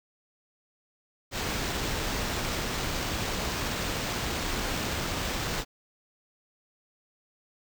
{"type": "noise with sample-and-hold", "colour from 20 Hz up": "pink", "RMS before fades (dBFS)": -31, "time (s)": [1.31, 5.65], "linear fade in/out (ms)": 50, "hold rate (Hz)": 11025, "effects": []}